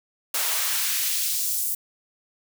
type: noise with high-pass filter sweep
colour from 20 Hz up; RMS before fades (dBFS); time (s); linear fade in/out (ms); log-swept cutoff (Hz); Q
white; -25; 0.34-1.75; 5; 530 to 9800; 0.82
effects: none